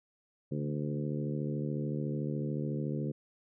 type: harmonic tone with a mistuned harmonic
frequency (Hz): 73.8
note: D2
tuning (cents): +9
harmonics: 2 / 3 / 4 / 5 / 6 / 7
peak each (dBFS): -34 / -38 / -40 / -42 / -44 / -45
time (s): 0.51-3.12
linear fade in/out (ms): 10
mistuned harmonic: 2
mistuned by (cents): -40
effects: none